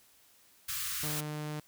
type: band-stop noise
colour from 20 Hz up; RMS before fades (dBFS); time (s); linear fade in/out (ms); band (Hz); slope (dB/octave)
white; -36; 0.68-1.21; 10; 140 to 1100; 96
type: tone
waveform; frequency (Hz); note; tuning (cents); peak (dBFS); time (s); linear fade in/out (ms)
sawtooth; 151; D3; +48; -32; 1.03-1.6; 5
effects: white hiss -63 dBFS RMS until 1.67 s